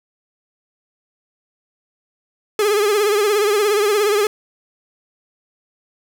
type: tone with vibrato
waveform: 45% pulse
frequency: 415.3 Hz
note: G#4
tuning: in tune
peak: -14 dBFS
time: 2.59-4.27 s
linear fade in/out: 2 ms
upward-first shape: triangle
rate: 17 Hz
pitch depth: 93 cents each way
effects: 7-bit